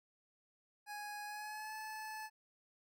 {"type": "tone with pitch glide", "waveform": "25% pulse", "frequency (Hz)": [830.6, 866.4], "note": ["G#5", "A5"], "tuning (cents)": [0, -27], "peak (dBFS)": -40, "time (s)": [0.86, 2.3], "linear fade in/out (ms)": 50, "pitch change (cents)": 73, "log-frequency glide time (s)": [1.25, 1.74], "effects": []}